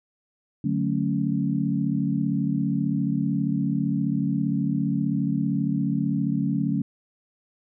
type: chord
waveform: sine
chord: D major seventh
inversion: none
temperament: equal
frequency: 146.83 / 185 / 220 / 277.2 Hz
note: D3 / F#3 / A3 / C#4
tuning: 0 / 0 / 0 / 0 cents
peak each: -27 dBFS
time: 0.64-6.82 s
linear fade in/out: 5 ms
effects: none